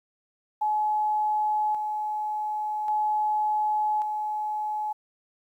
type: tone with tremolo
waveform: sine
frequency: 850 Hz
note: G#5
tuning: 40 cents sharp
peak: -22 dBFS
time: 0.61-4.93 s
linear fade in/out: 10 ms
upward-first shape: square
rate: 0.44 Hz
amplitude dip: 40%
effects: 10-bit